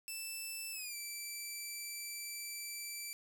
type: tone with pitch glide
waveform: 10% pulse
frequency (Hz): 2647 to 2331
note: E7 to D7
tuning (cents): +7 to -14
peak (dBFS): -33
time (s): 0.08-3.13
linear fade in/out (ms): 0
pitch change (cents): -221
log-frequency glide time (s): 0.72-0.96
effects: 10-bit